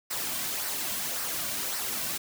white noise with flanger, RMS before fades -32 dBFS, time 0.1-2.18 s, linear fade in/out 10 ms, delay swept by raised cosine 0.29 to 2.39 ms, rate 1.8 Hz, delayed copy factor -0.5, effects none

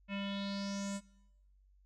square tone with low-pass filter sweep, 198.7 Hz, G3, 24 cents sharp, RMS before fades -39 dBFS, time 0.08-1.01 s, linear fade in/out 50 ms, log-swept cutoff 2500 to 8200 Hz, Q 4.9, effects noise-tail reverb RT60 0.9 s tail -21 dB re dry + added 48 Hz sine -63 dBFS peak until 1.85 s

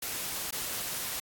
white noise with dropouts, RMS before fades -35 dBFS, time 0.02-1.2 s, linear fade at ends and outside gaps 5 ms, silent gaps 0.509-0.524 s, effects AAC 64 kbps

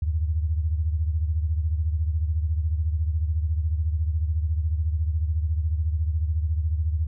sine beating tone pair, 77 / 91 Hz, D#2 / F#2, -17 / -28 cents, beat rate 14 Hz, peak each -22 / -29 dBFS, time 0.02-7.07 s, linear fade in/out 5 ms, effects none

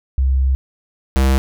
sine / square tone pair in turn, 66.1 / 66.44 Hz, C2 / C2, +18 / +27 cents, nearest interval unison, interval 9 cents, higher second, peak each -12 dBFS, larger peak neither, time 0.18-0.55 / 1.16-1.38 s, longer first, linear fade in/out 0 ms, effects none

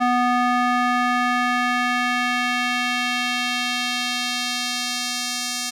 square tone with band-pass filter sweep, 246.3 Hz, B3, 5 cents flat, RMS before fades -22 dBFS, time 0-5.71 s, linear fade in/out 20 ms, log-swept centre 1000 to 6000 Hz, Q 1.2, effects none

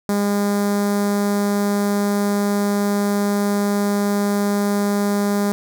sawtooth tone with notch filter, 203.2 Hz, G#3, 38 cents flat, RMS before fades -19 dBFS, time 0.09-5.52 s, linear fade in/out 0 ms, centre 2800 Hz, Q 0.79, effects none

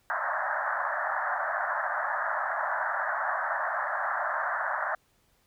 white band-pass noise, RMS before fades -30 dBFS, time 0.1-4.95 s, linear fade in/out 0 ms, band 590 to 1800 Hz, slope 96 dB/octave, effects pink hiss -68 dBFS RMS until 5.46 s

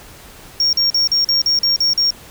triangle tone bursts, 5550 Hz, F8, 12 cents flat, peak -11 dBFS, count 9, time 0.6-2.106 s, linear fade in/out 2 ms, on 130 ms, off 42 ms, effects pink hiss -40 dBFS RMS until 2.3 s

